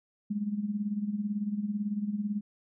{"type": "tone with tremolo", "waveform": "sine", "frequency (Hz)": 207, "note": "G#3", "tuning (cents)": -5, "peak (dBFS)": -26, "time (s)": [0.3, 2.41], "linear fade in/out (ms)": 10, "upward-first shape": "sine", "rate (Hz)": 18, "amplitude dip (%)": 70, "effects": []}